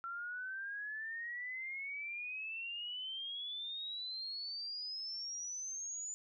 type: exponential sweep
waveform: sine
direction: up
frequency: 1355 to 7040 Hz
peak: -40 dBFS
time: 0.04-6.14 s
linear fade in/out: 0 ms
effects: none